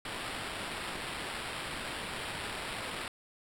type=noise with sample-and-hold; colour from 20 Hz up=blue; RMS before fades=-39 dBFS; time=0.05-3.08 s; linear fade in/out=2 ms; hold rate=6300 Hz; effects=low-pass 12000 Hz 12 dB/octave